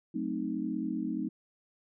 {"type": "chord", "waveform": "sine", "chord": "F# diminished seventh", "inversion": "none", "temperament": "equal", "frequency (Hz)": [185, 220, 261.6, 311.1], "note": ["F#3", "A3", "C4", "Eb4"], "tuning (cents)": [0, 0, 0, 0], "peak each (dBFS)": [-39, -36, -36, -35], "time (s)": [0.14, 1.29], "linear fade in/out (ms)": 10, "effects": []}